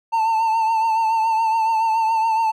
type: tone with vibrato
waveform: triangle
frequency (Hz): 894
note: A5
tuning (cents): +27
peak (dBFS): -14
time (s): 0.12-2.52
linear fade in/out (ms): 20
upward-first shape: triangle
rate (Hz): 7.1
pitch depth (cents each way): 49
effects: none